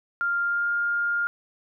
sine tone with pitch glide, 1396.9 to 1409.1 Hz, F6 to F6, 0 to +15 cents, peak -22 dBFS, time 0.21-1.27 s, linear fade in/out 0 ms, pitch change +15 cents, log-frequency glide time 0.4-0.71 s, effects none

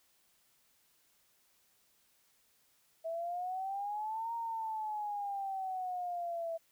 sine exponential two-way sweep, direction up then down, 649 to 932 to 656 Hz, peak -35 dBFS, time 3.04-6.58 s, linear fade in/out 20 ms, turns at 4.34 s, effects white hiss -71 dBFS RMS until 6.71 s

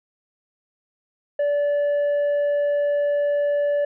triangle tone with tanh clipping, 579 Hz, D5, 25 cents flat, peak -19 dBFS, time 1.39-3.85 s, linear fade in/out 5 ms, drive 8 dB, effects none

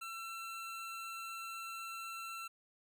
25% pulse tone, 1346 Hz, E6, 36 cents sharp, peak -39 dBFS, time 0.01-2.48 s, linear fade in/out 10 ms, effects none

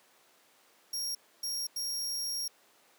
sawtooth tone bursts at uneven times, 5588 Hz, F8, in tune, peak -30 dBFS, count 3, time 0.93-1.15 / 1.43-1.67 / 1.76-2.48 s, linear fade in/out 5 ms, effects pink hiss -63 dBFS RMS until 2.98 s + high-pass 400 Hz 12 dB/octave

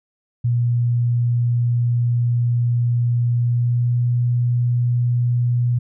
sine tone with pitch glide, 120 to 121.39 Hz, B2 to B2, -49 to -29 cents, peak -15 dBFS, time 0.44-5.79 s, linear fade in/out 10 ms, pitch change +20 cents, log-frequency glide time 3.36-4.05 s, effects none

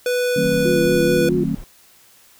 square tone with pitch glide, 493.9 to 490.8 Hz, B4 to B4, 0 to -11 cents, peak -18 dBFS, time 0.06-1.29 s, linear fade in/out 2 ms, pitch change -11 cents, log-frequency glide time 0.24-0.87 s
sine chord, D# diminished seventh, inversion none, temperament just, 155.56 / 186.68 / 224 / 268.8 Hz, D#3 / F#3 / A3 / C4, 0 / +16 / +31 / +47 cents, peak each -24 dBFS, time 0.36-1.55 s, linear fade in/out 5 ms
brown noise, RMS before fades -36 dBFS, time 0.43-1.64 s, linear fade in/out 0 ms
sine tone with vibrato, 352.2 Hz, F4, 15 cents sharp, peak -18 dBFS, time 0.65-1.44 s, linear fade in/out 5 ms, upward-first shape sine, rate 4.6 Hz, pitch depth 44 cents each way
effects white hiss -51 dBFS RMS until 2.39 s

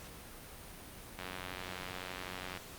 click train, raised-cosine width 0.3 ms, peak -25 dBFS, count 128, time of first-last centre 1.19-2.573 s, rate 91.8 Hz, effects pink hiss -50 dBFS RMS until 2.78 s + Opus 48 kbps

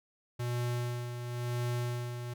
square tone with tremolo, 121.3 Hz, B2, 31 cents flat, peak -31 dBFS, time 0.39-2.34 s, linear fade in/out 10 ms, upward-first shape sine, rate 0.96 Hz, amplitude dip 55%, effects none

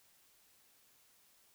silence, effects white hiss -68 dBFS RMS until 1.54 s

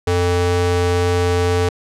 square ring-modulated tone, 175.8 Hz, F3, 12 cents sharp, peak -12 dBFS, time 0.07-1.69 s, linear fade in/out 5 ms, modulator 266 Hz, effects low-pass 9000 Hz 12 dB/octave

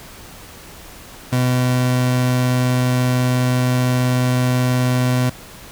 30% pulse tone, 125.9 Hz, B2, 34 cents sharp, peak -12 dBFS, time 1.32-5.3 s, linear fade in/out 10 ms, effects pink hiss -39 dBFS RMS until 5.71 s

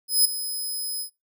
10% pulse tone with ADSR envelope, 5070 Hz, D#8, 32 cents sharp, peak -8 dBFS, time 0.08-1.1 s, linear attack 170 ms, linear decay 7 ms, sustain -14 dB, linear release 93 ms, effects noise-tail reverb RT60 0.2 s tail -21 dB re dry

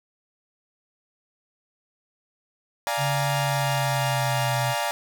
sawtooth chord, Bb dominant seventh, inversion first, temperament equal, 587.3 / 698.5 / 830.6 / 932.3 Hz, D5 / F5 / Ab5 / Bb5, 0 / 0 / 0 / 0 cents, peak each -26 dBFS, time 2.87-4.91 s, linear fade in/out 0 ms
sine tone with pitch glide, 139.4 to 127.09 Hz, C#3 to C3, +10 to -50 cents, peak -25 dBFS, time 2.97-4.75 s, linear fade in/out 50 ms, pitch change -160 cents, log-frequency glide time 3.36-4.54 s
effects none

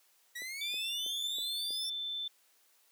sawtooth exponential sweep, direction up, 1900 to 5500 Hz, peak -36 dBFS, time 0.35-1.9 s, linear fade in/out 10 ms
click train, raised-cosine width 2 ms, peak -34 dBFS, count 5, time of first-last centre 0.42-1.706 s, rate 3.11 Hz
sine tone, 3535 Hz, A7, 7 cents sharp, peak -35 dBFS, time 0.61-2.28 s, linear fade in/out 5 ms
effects white hiss -68 dBFS RMS until 2.91 s + high-pass 400 Hz 12 dB/octave

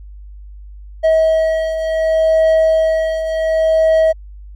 triangle beating tone pair, 640 / 640.68 Hz, D#5 / E5, +49 / -49 cents, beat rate 0.68 Hz, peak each -17 / -10 dBFS, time 1.03-4.13 s, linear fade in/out 20 ms, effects added 50 Hz sine -32 dBFS peak until 4.55 s

